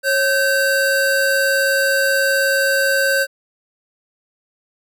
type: tone pair together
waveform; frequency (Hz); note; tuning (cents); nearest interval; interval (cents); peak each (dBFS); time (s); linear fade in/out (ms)
square; 547.6 / 1544; C#5 / G6; -21 / -27; octave + tritone; 1794; -19 / -17; 0.03-3.27; 50
effects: none